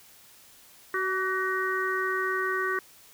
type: harmonic tone with a mistuned harmonic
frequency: 375.6 Hz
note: F#4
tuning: 26 cents sharp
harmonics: 1 / 3 / 4 / 5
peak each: -31 / -31 / -31 / -31 dBFS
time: 0.94-2.79 s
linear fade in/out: 2 ms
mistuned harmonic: 3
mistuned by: +30 cents
effects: white hiss -54 dBFS RMS until 3.13 s